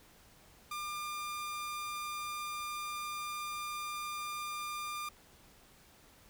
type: tone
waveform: sawtooth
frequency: 1199 Hz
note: D6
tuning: 36 cents sharp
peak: -34 dBFS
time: 0.71-5.09 s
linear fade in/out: 5 ms
effects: pink hiss -61 dBFS RMS until 6.29 s